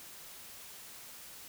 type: silence
effects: white hiss -50 dBFS RMS until 1.48 s